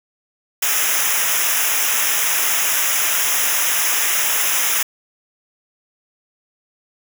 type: noise with comb filter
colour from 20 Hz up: white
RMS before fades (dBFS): -18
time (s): 0.62-4.83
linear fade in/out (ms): 5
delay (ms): 0.23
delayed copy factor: -0.95
effects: none